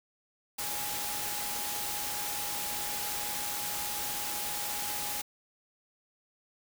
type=tone in noise; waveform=sine; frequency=829 Hz; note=G#5; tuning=3 cents flat; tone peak=-42 dBFS; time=0.58-5.22 s; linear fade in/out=10 ms; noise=white; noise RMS=-35 dBFS; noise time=0.58-5.22 s; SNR=-10 dB; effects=none